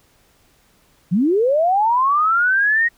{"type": "linear sweep", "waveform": "sine", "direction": "up", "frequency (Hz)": [157.3, 1892], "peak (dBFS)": -13, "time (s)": [1.11, 2.89], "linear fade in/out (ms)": 20, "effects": ["pink hiss -57 dBFS RMS until 2.97 s"]}